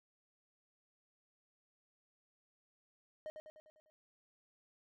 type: tone with echo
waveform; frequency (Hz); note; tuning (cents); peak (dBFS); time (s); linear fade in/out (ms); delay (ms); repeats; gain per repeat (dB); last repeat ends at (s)
triangle; 619; D#5; -9; -39; 3.26-3.3; 0; 100; 6; -5; 3.9
effects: none